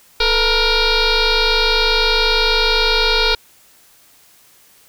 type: tone with frequency modulation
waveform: sine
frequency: 1889 Hz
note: A#6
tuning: 22 cents sharp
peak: -11 dBFS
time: 0.2-3.35 s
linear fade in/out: 5 ms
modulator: 466 Hz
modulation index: 5.7
effects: tanh soft clip ceiling -7 dBFS + white hiss -50 dBFS RMS until 4.88 s